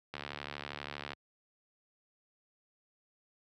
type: click train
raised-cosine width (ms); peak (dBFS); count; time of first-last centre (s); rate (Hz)
0.3; -23; 73; 0.14-1.133; 72.5
effects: high-pass 80 Hz 12 dB/octave